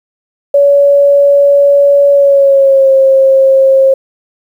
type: tone with pitch glide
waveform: sine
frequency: 566 to 536.1 Hz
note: C#5 to C5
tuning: +36 to +42 cents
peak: -3 dBFS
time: 0.54-3.94 s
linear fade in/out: 5 ms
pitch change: -94 cents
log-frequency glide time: 2.11-2.91 s
effects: 7-bit